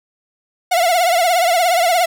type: tone with vibrato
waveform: 45% pulse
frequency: 698.5 Hz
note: F5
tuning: in tune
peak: -12 dBFS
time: 0.71-2.06 s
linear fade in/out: 10 ms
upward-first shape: triangle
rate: 17 Hz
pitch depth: 120 cents each way
effects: none